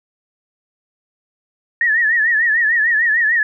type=tone with vibrato; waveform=sine; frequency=1818 Hz; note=A#6; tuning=44 cents flat; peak=-12 dBFS; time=1.81-3.43 s; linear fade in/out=2 ms; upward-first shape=triangle; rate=6.7 Hz; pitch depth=130 cents each way; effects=none